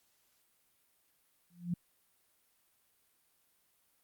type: tone with exponential growth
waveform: sine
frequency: 174.61 Hz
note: F3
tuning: in tune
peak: -28 dBFS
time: 1.5-1.74 s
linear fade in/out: 5 ms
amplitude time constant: 51 ms
effects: white hiss -73 dBFS RMS until 4.03 s + Opus 48 kbps